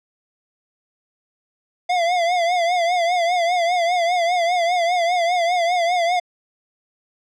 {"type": "tone with vibrato", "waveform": "square", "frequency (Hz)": 698.5, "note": "F5", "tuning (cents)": 0, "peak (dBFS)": -17, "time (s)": [1.89, 6.2], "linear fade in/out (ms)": 10, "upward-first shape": "triangle", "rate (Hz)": 5, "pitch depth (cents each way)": 95, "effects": ["low-pass 5000 Hz 12 dB/octave"]}